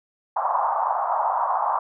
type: band-pass noise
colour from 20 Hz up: white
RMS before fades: -23 dBFS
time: 0.36-1.79 s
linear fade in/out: 5 ms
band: 690 to 1100 Hz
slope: 48 dB/octave
effects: none